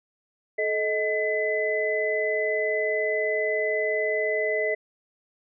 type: tone cluster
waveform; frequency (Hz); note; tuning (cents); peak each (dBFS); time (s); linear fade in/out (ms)
sine; 432.9 / 628 / 2012; A4 / D#5 / B6; -28 / +16 / +32; -27; 0.58-4.75; 10
effects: none